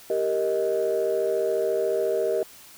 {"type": "chord", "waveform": "sine", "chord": "Eb major", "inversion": "first", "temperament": "equal with one note detuned", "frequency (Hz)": [392, 466.2, 625.5], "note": ["G4", "Bb4", "Eb5"], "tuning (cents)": [0, 0, 9], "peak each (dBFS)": -25, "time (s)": [0.1, 2.43], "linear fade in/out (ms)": 2, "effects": ["tanh soft clip ceiling -15 dBFS", "white hiss -48 dBFS RMS until 2.77 s"]}